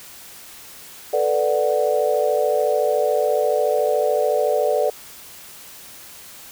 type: chord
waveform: sine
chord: B minor seventh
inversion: third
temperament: equal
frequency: 440 / 493.9 / 587.3 / 740 Hz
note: A4 / B4 / D5 / F#5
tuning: 0 / 0 / 0 / 0 cents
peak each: -22 / -22 / -20 / -25 dBFS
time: 1.13-4.9 s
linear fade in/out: 5 ms
effects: white hiss -41 dBFS RMS until 6.51 s